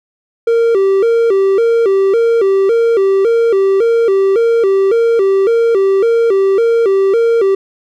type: tone with vibrato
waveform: triangle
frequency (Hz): 424.1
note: G#4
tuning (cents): +36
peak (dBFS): -6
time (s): 0.47-7.55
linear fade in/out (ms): 5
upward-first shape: square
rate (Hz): 1.8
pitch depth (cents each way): 150
effects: none